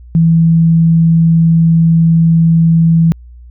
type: tone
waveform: sine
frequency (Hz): 164.6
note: E3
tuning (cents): -2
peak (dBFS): -5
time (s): 0.15-3.12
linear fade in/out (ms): 0
effects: added 60 Hz sine -32 dBFS peak until 3.5 s